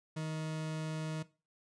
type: tone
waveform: 40% pulse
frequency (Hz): 157.1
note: D#3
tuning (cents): +17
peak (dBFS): -35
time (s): 0.16-1.23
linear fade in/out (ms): 10
effects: noise-tail reverb RT60 0.3 s tail -17 dB re dry + resampled to 22050 Hz